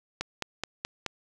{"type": "click train", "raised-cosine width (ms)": 0.2, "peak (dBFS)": -13, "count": 5, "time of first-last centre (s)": [0.21, 1.063], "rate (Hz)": 4.69, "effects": []}